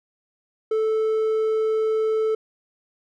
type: tone with hard clipping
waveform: sine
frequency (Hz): 438.4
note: A4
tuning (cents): -6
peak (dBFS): -20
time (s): 0.71-2.35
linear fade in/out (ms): 5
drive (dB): 3
effects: none